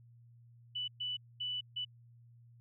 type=tone bursts at uneven times; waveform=sine; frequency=2974 Hz; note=F#7; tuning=8 cents sharp; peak=-35 dBFS; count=4; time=0.75-0.88 / 1-1.17 / 1.4-1.61 / 1.76-1.85 s; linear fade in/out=10 ms; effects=added 118 Hz sine -57 dBFS peak until 2.6 s